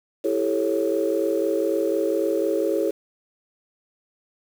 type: chord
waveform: sine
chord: A dominant seventh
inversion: second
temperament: just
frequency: 330 / 396 / 440 / 550 Hz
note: E4 / G4 / A4 / C#5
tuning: +2 / +18 / 0 / -14 cents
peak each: -25 dBFS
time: 0.24-2.91 s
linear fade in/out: 10 ms
effects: tanh soft clip ceiling -9 dBFS + 7-bit